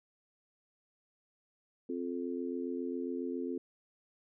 harmonic tone, 87.31 Hz, F2, in tune, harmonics 3 / 4 / 5, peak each -37 / -39 / -41 dBFS, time 1.89-3.58 s, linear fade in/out 5 ms, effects none

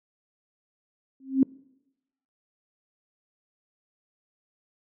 sine tone with exponential growth, 266.7 Hz, C4, 33 cents sharp, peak -12 dBFS, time 1.2-1.43 s, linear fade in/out 2 ms, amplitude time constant 48 ms, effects noise-tail reverb RT60 0.9 s tail -24 dB re dry + high-pass 150 Hz 12 dB/octave

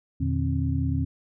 sine tone cluster, 83.5 / 119.4 / 149.9 / 266.6 Hz, E2 / A#2 / D3 / C4, +23 / +42 / +36 / +33 cents, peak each -26 / -29 / -29 / -29 dBFS, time 0.2-1.05 s, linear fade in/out 10 ms, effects none

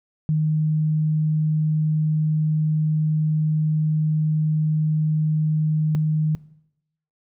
sine tone pair in turn, 154.8 / 154.8 Hz, D#3 / D#3, -9 / -9 cents, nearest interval unison, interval 0 cents, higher neither, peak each -17 dBFS, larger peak neither, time 0.29-5.95 / 5.95-6.35 s, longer first, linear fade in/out 0 ms, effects noise-tail reverb RT60 0.8 s tail -21 dB re dry

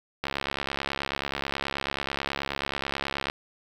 click train, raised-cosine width 0.3 ms, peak -12 dBFS, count 213, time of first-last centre 0.24-3.299 s, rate 69.3 Hz, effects 7-bit

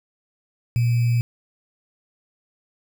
sine tone with sample-and-hold, 119.1 Hz, A#2, 38 cents sharp, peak -16 dBFS, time 0.76-1.21 s, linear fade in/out 0 ms, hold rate 2450 Hz, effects none

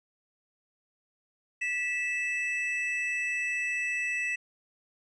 triangle tone pair together, 1959.5 / 2625 Hz, B6 / E7, -14 / -8 cents, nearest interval perfect fourth, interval 506 cents, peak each -30 / -29 dBFS, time 1.61-4.36 s, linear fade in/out 10 ms, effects resampled to 22050 Hz

